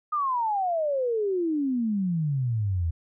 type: exponential sweep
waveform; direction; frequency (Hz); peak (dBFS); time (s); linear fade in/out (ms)
sine; down; 1244.5 to 79.5; -23; 0.12-2.91; 10
effects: none